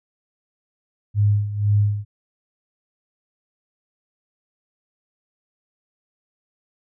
sine tone with tremolo, 103.3 Hz, G#2, 9 cents flat, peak -13 dBFS, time 1.14-2.05 s, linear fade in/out 50 ms, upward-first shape sine, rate 2 Hz, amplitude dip 75%, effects none

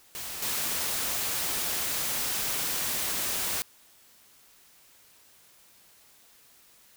white noise with level steps, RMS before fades -37 / -30 dBFS, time 0.15-3.62 s, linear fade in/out 0 ms, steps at 0.42 s, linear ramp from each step 5 ms, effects white hiss -58 dBFS RMS until 6.96 s

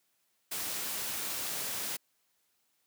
white noise, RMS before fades -36 dBFS, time 0.51-1.97 s, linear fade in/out 10 ms, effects white hiss -75 dBFS RMS until 2.86 s + high-pass 100 Hz 12 dB/octave

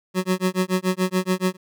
25% pulse tone with tremolo, 185 Hz, F#3, in tune, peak -13 dBFS, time 0.14-1.57 s, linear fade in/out 50 ms, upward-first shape sine, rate 7 Hz, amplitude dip 100%, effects none

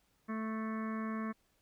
harmonic tone, 220.2 Hz, A3, 2 cents sharp, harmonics 1 / 2 / 3 / 5 / 6 / 7 / 8 / 9 / 10, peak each -36 / -48 / -50 / -44 / -51 / -56 / -50 / -59 / -55 dBFS, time 0.28-1.33 s, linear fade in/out 20 ms, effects pink hiss -74 dBFS RMS until 1.61 s

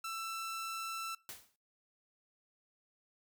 sawtooth tone, 1333 Hz, E6, 19 cents sharp, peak -35 dBFS, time 0.04-1.15 s, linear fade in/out 5 ms
white noise with exponential decay, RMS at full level -43 dBFS, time 1.29-1.56 s, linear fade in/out 1 ms, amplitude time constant 58 ms
effects noise-tail reverb RT60 0.3 s tail -22 dB re dry

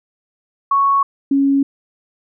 sine tone pair in turn, 1108.7 / 276.4 Hz, C#6 / C#4, 0 / -5 cents, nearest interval 2 octaves, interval 2405 cents, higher first, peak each -11 dBFS, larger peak neither, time 0.71-1.03 / 1.31-1.63 s, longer neither, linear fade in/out 5 ms, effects none

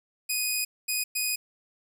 10% pulse tone bursts at uneven times, 2489 Hz, D#7, in tune, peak -17 dBFS, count 3, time 0.29-0.65 / 0.88-1.04 / 1.15-1.36 s, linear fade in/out 10 ms, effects none

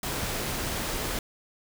pink noise, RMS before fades -31 dBFS, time 0.03-1.19 s, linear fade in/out 2 ms, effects none

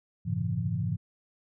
sine tone cluster, 94.4 / 108.9 / 132.8 / 144.8 / 169.7 Hz, F#2 / A2 / C3 / D3 / F3, +35 / -17 / +26 / -24 / -49 cents, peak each -36 / -31 / -35 / -37 / -32 dBFS, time 0.25-0.97 s, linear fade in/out 20 ms, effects none

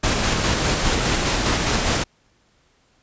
pink noise with tremolo, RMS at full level -19 dBFS, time 0.03-2.04 s, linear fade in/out 10 ms, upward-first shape square, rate 4.9 Hz, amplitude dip 25%, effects pink hiss -61 dBFS RMS until 3.02 s + resampled to 16000 Hz

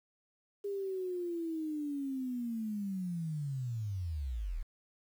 sine linear sweep, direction down, 406.4 to 33 Hz, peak -34 dBFS, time 0.64-4.63 s, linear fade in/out 10 ms, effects 10-bit

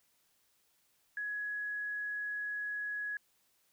sine tone, 1677 Hz, G#6, 16 cents sharp, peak -35 dBFS, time 1.17-3.17 s, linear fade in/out 2 ms, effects white hiss -73 dBFS RMS until 3.72 s

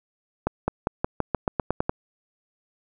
accelerating click train, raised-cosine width 1 ms, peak -8 dBFS, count 11, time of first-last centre 0.47-1.895 s, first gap 210 ms, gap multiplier 0.91, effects none

